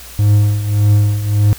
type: tone with tremolo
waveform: triangle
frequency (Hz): 103.83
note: G#2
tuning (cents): 0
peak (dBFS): -4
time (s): 0.19-1.53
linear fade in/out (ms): 0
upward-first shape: triangle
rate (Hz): 1.7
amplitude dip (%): 75
effects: added 60 Hz sine -37 dBFS peak until 1.58 s + white hiss -35 dBFS RMS until 1.58 s